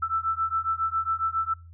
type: beating tone pair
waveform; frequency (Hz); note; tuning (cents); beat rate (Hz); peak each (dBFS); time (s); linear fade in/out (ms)
sine; 1322 / 1329.3; E6 / E6; +5 / +14; 7.3; -27; 0.02-1.54; 10
effects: noise-tail reverb RT60 0.3 s tail -26 dB re dry + added 84 Hz sine -44 dBFS peak until 1.73 s